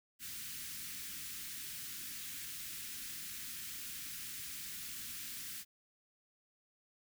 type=band-stop noise; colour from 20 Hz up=white; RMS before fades=-45 dBFS; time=0.19-5.65 s; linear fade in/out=50 ms; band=290 to 1500 Hz; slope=24 dB/octave; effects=none